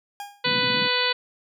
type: tone with exponential decay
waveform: 40% pulse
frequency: 813 Hz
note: G#5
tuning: 37 cents flat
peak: -29 dBFS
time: 0.2-0.49 s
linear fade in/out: 1 ms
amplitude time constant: 61 ms
type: harmonic tone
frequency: 496.3 Hz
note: B4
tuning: 8 cents sharp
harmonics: 1 / 2 / 3 / 4 / 5 / 6 / 7 / 8 / 9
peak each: -29 / -29 / -29 / -29 / -29 / -29 / -29 / -29 / -29 dBFS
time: 0.44-1.13 s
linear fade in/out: 10 ms
type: band-pass noise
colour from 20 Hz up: white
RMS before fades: -33 dBFS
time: 0.45-0.88 s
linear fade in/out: 10 ms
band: 120 to 280 Hz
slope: 48 dB/octave
effects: none